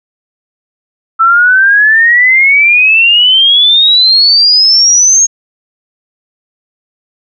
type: exponential sweep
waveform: sine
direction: up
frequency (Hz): 1318.5 to 6590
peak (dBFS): -3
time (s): 1.19-5.27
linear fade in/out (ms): 20
effects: none